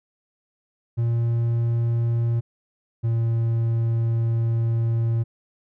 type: tone pair in turn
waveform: triangle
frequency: 116.9 / 115.02 Hz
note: A#2 / A#2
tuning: +5 / -23 cents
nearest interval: unison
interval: 28 cents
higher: first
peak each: -17 dBFS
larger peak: neither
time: 0.97-2.41 / 3.03-5.24 s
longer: second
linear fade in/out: 20 ms
effects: none